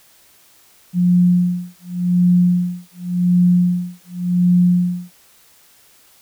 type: tone with tremolo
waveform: sine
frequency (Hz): 177.9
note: F3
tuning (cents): +32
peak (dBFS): -9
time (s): 0.93-5.12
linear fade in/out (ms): 50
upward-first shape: sine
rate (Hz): 0.89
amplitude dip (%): 100
effects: white hiss -51 dBFS RMS until 6.21 s